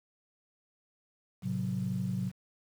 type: chord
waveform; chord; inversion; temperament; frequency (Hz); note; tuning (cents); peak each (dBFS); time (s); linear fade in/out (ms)
sine; F# diminished; first; just; 111 / 133.2 / 185; A2 / C3 / F#3; +16 / +31 / 0; -36 / -35 / -32; 1.42-2.32; 50
effects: tanh soft clip ceiling -22 dBFS + 9-bit